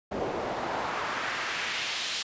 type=noise with band-pass filter sweep; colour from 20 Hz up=pink; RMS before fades=-32 dBFS; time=0.11-2.23 s; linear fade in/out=10 ms; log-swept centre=430 to 4200 Hz; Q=1.2; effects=resampled to 16000 Hz